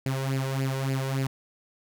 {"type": "tone with flanger", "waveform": "sawtooth", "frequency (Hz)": 134.1, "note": "C3", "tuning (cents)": 43, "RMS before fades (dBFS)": -28, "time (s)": [0.06, 1.27], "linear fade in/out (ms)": 2, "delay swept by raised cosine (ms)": [0.41, 2.11], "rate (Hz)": 3.5, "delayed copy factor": 0.7, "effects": []}